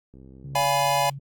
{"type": "click train", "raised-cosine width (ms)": 3, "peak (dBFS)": -34, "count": 35, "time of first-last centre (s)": [0.14, 0.656], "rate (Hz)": 65.9}
{"type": "tone with vibrato", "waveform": "sine", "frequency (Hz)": 138.59, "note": "C#3", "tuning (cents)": 0, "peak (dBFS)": -33, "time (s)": [0.44, 1.19], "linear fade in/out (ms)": 10, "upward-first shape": "sine", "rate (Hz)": 19, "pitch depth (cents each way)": 10}
{"type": "chord", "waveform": "square", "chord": "D diminished seventh", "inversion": "none", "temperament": "equal with one note detuned", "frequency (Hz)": [572.9, 698.5, 830.6, 987.8], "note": ["D5", "F5", "Ab5", "Cb6"], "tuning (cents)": [-43, 0, 0, 0], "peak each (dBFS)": [-28, -27, -25, -26], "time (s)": [0.55, 1.1], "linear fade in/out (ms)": 5}
{"effects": ["Opus 48 kbps"]}